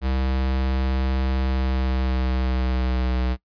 square tone with pitch glide, 65.41 to 62.85 Hz, C2 to B1, 0 to +31 cents, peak -21 dBFS, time 0.01-3.37 s, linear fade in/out 50 ms, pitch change -69 cents, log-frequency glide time 1.45-3.22 s, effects noise-tail reverb RT60 0.1 s tail -21 dB re dry + resampled to 11025 Hz

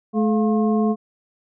harmonic tone with a mistuned harmonic, 215 Hz, A3, 40 cents flat, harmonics 1 / 2 / 3 / 5, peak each -17 / -23 / -27 / -31 dBFS, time 0.13-0.96 s, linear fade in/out 50 ms, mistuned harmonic 3, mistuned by +140 cents, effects none

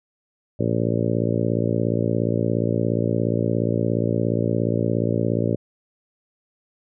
harmonic tone, 57.1 Hz, A#1, 35 cents flat, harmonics 2 / 3 / 4 / 5 / 6 / 7 / 8 / 9 / 10, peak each -24 / -26 / -27 / -28 / -29 / -29 / -30 / -31 / -31 dBFS, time 0.59-5.56 s, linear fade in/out 10 ms, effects none

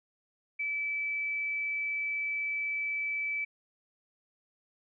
sine tone, 2308 Hz, D7, 31 cents flat, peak -30 dBFS, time 0.59-3.45 s, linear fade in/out 10 ms, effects none

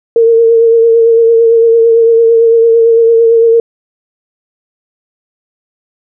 sine tone with vibrato, 458.6 Hz, A#4, 28 cents flat, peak -3 dBFS, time 0.16-3.6 s, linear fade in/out 2 ms, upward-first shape triangle, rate 8.9 Hz, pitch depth 32 cents each way, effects none

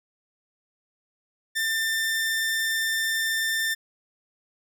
sawtooth tone, 1791 Hz, A6, 30 cents sharp, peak -20 dBFS, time 1.55-3.75 s, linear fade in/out 20 ms, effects none

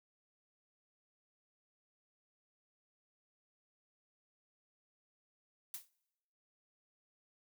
blue noise with exponential decay, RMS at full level -40 dBFS, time 5.74-5.89 s, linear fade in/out 2 ms, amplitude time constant 32 ms, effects noise-tail reverb RT60 1.0 s tail -25 dB re dry

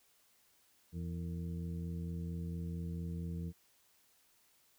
harmonic tone with a mistuned harmonic, 84.4 Hz, E2, 41 cents sharp, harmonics 1 / 2 / 3 / 4 / 5, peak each -41 / -40 / -54 / -54 / -55 dBFS, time 0.92-3.53 s, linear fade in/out 50 ms, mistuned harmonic 5, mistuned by +120 cents, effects white hiss -70 dBFS RMS until 4.78 s

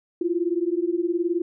sine beating tone pair, 335.9 / 354.9 Hz, E4 / F4, +33 / +28 cents, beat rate 19 Hz, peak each -24 dBFS, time 0.21-1.42 s, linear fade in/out 5 ms, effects none

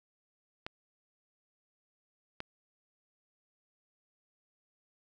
clicks, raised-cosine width 0.3 ms, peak -22 / -22 dBFS, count 2, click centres 0.665 / 2.404 s, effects none

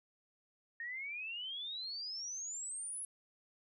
sine exponential sweep, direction up, 1829 to 10650 Hz, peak -40 dBFS, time 0.8-3.05 s, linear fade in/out 2 ms, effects none

